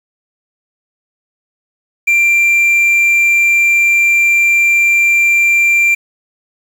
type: tone with quantisation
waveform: triangle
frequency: 2367 Hz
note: D7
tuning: 13 cents sharp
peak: -6 dBFS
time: 2.07-5.95 s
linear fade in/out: 10 ms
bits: 6
effects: none